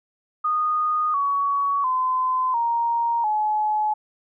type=tone with pitch steps; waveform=sine; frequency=1233 / 1124.2 / 1024.9 / 934.4 / 851.9 Hz; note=D#6 / C#6 / C6 / A#5 / G#5; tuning=-16 / +24 / -36 / +4 / +44 cents; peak=-19 dBFS; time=0.44-3.94 s; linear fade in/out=10 ms; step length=700 ms; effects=none